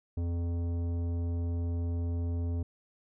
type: tone with tanh clipping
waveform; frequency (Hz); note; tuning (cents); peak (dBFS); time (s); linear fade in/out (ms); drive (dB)
sine; 85.5; F2; -36; -31; 0.17-2.63; 5; 13
effects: none